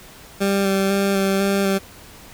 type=tone with vibrato; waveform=20% pulse; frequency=196 Hz; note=G3; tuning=in tune; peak=-12 dBFS; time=0.4-1.79 s; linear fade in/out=20 ms; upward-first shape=square; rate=2 Hz; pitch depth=14 cents each way; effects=pink hiss -43 dBFS RMS until 2.33 s